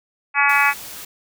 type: harmonic tone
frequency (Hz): 283.7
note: C#4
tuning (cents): +40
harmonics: 3 / 4 / 5 / 6 / 7 / 8 / 9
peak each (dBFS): -21 / -21 / -21 / -21 / -21 / -21 / -21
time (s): 0.34-0.74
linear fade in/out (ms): 50
type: noise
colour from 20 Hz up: white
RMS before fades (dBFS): -35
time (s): 0.49-1.05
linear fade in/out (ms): 5
effects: none